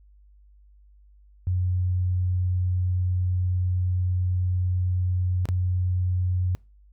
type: tone with dropouts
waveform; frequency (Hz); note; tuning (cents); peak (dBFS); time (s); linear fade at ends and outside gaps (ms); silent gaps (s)
sine; 90.9; F#2; -30; -21; 1.47-6.55; 0; 5.455-5.488
effects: noise-tail reverb RT60 0.3 s tail -25 dB re dry + added 50 Hz sine -51 dBFS peak until 6.92 s